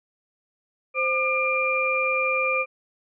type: tone cluster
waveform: sine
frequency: 521 / 1202 / 2388 Hz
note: C5 / D6 / D7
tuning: -7 / +40 / +28 cents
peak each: -26 / -27 / -23 dBFS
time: 0.94-2.66 s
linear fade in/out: 50 ms
effects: none